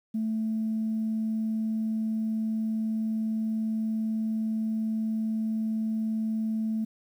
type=tone; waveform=sine; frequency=220.2 Hz; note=A3; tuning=2 cents sharp; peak=-25 dBFS; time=0.14-6.85 s; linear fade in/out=10 ms; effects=tanh soft clip ceiling -21 dBFS + 10-bit